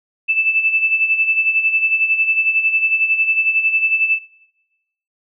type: tone with tremolo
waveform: sine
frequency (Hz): 2637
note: E7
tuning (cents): 0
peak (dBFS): -11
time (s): 0.28-4.19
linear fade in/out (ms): 20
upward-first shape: sine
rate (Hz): 11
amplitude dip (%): 70
effects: noise-tail reverb RT60 1.0 s tail -21 dB re dry